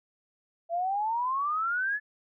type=exponential sweep; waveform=sine; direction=up; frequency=663 to 1736 Hz; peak=-26 dBFS; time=0.69-2 s; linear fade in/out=50 ms; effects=none